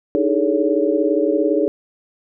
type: tone cluster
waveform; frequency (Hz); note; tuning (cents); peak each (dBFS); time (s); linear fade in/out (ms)
sine; 300.4 / 317.9 / 405.6 / 437.8 / 563; D4 / D#4 / G#4 / A4 / C#5; +39 / +37 / -41 / -9 / +27; -21; 0.15-1.68; 0
effects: none